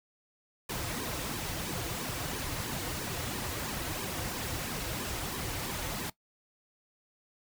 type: noise with flanger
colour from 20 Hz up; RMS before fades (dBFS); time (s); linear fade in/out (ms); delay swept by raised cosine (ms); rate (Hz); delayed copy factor
pink; -36; 0.69-6.1; 5; 1.4 to 5.1; 3; -0.7
effects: noise-tail reverb RT60 0.1 s tail -19 dB re dry